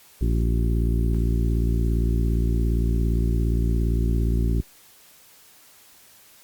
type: harmonic tone with a mistuned harmonic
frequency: 57.4 Hz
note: A#1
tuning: 26 cents flat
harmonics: 1 / 2 / 3 / 4 / 5 / 6 / 7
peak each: -20 / -26 / -30 / -32 / -34 / -36 / -37 dBFS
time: 0.21-4.61 s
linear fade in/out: 5 ms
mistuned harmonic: 7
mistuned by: -72 cents
effects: white hiss -52 dBFS RMS until 6.43 s + Opus 48 kbps